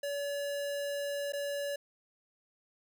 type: tone with dropouts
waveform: square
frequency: 570 Hz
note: C#5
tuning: 48 cents sharp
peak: -34 dBFS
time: 0.03-1.76 s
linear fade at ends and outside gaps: 5 ms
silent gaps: 1.323-1.333 s
effects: none